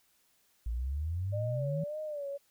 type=exponential sweep; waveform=sine; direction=up; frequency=54.4 to 164.81 Hz; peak=-31 dBFS; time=0.66-1.84 s; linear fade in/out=5 ms
type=tone with vibrato; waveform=sine; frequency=587.3 Hz; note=D5; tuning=in tune; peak=-35 dBFS; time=1.32-2.38 s; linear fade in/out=20 ms; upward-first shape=sine; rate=1.8 Hz; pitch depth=91 cents each way
effects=white hiss -70 dBFS RMS until 2.5 s